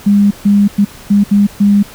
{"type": "tone bursts at uneven times", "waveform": "sine", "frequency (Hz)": 202.9, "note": "G#3", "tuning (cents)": -40, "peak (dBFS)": -5, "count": 6, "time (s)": [[0.06, 0.31], [0.45, 0.68], [0.78, 0.85], [1.1, 1.24], [1.31, 1.47], [1.6, 1.83]], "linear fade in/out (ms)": 10, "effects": ["pink hiss -35 dBFS RMS until 1.94 s"]}